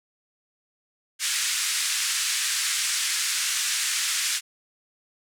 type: band-pass noise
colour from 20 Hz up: white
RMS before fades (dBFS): -26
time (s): 1.19-4.41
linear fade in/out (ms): 50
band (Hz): 1500 to 9100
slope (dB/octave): 24
effects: none